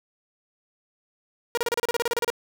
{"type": "tone bursts", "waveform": "sawtooth", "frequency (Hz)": 473.4, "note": "A#4", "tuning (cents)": 27, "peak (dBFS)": -18, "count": 14, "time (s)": [1.55, 2.302], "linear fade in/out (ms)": 0, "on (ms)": 24, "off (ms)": 32, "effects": []}